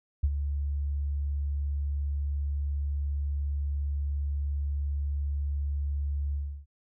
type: tone with ADSR envelope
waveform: sine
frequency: 71.4 Hz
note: D2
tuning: 48 cents flat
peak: -19 dBFS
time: 0.23-6.66 s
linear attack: 10 ms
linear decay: 49 ms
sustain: -8 dB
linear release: 320 ms
effects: none